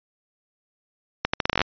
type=accelerating click train; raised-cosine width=0.3 ms; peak=-4 dBFS; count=11; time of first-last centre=1.25-1.616 s; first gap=85 ms; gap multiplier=0.79; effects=resampled to 11025 Hz